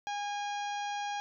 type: harmonic tone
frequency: 818 Hz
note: G#5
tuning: 26 cents flat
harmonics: 1 / 2 / 3 / 4 / 5 / 6 / 7 / 8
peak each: -34 / -43 / -46 / -46 / -52 / -54 / -51 / -57 dBFS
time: 0.07-1.2 s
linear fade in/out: 0 ms
effects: none